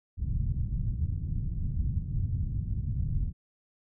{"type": "low-pass noise", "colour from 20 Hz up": "white", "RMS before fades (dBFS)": -30, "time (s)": [0.17, 3.33], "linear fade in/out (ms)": 50, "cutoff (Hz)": 130, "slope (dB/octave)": 24, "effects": []}